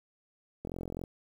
click train, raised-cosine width 2 ms, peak -25 dBFS, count 18, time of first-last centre 0.65-1.038 s, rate 43.8 Hz, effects 9-bit

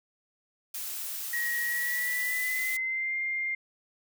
blue noise, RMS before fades -36 dBFS, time 0.74-2.77 s, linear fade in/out 5 ms
sine tone with pitch glide, 1900 to 2108 Hz, A#6 to C7, +33 to +12 cents, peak -28 dBFS, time 1.33-3.55 s, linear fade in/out 5 ms, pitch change +179 cents, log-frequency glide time 1.64-3.15 s
effects none

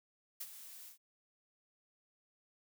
blue noise with ADSR envelope, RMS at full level -41 dBFS, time 0.4-0.98 s, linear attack 11 ms, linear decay 45 ms, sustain -11 dB, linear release 110 ms, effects none

